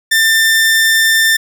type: tone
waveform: sawtooth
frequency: 1790 Hz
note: A6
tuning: 29 cents sharp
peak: -5 dBFS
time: 0.11-1.37 s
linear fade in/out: 10 ms
effects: none